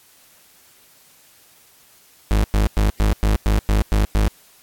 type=tone bursts; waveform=40% pulse; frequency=51.91 Hz; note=G#1; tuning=in tune; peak=-13 dBFS; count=9; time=2.31-4.28 s; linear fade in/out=0 ms; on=130 ms; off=100 ms; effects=white hiss -52 dBFS RMS until 4.62 s + AAC 64 kbps